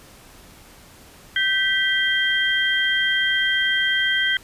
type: tone cluster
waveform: sine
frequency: 1550 / 1966 / 3187 Hz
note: G6 / B6 / G7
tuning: -20 / -8 / +28 cents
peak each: -22 dBFS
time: 1.36-4.37 s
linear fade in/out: 2 ms
effects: pink hiss -47 dBFS RMS until 4.43 s + resampled to 32000 Hz